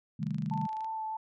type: chord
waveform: sine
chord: A half-diminished seventh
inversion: first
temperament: equal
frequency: 130.81 / 155.56 / 196 / 220 Hz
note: C3 / Eb3 / G3 / A3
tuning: 0 / 0 / 0 / 0 cents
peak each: -39 / -34 / -36 / -38 dBFS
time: 0.19-0.67 s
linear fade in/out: 10 ms
type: click train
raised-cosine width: 0.2 ms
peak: -35 dBFS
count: 17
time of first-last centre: 0.23-0.845 s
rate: 26 Hz
type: tone with vibrato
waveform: sine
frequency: 880 Hz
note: A5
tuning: in tune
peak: -33 dBFS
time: 0.51-1.17 s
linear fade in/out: 5 ms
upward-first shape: sine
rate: 3.2 Hz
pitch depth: 14 cents each way
effects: none